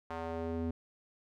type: tone with band-pass filter sweep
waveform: square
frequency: 82.6 Hz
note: E2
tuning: 4 cents sharp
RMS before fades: -37 dBFS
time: 0.1-0.71 s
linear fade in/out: 5 ms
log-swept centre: 960 to 250 Hz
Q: 1.3
effects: none